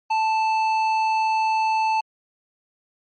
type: tone with hard clipping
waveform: sine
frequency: 880 Hz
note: A5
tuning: in tune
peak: -20 dBFS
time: 0.1-2.01 s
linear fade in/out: 10 ms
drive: 13 dB
effects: low-pass 4000 Hz 12 dB/octave + MP3 32 kbps